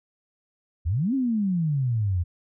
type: exponential two-way sweep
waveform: sine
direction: up then down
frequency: 72.5 to 277.2 to 83.7 Hz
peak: -21 dBFS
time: 0.85-2.24 s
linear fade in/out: 20 ms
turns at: 1.14 s
effects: none